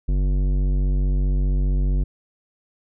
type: tone with tanh clipping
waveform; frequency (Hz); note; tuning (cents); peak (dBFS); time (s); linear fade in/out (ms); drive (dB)
sine; 47.62; G1; -49; -19; 0.08-2.04; 10; 14
effects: none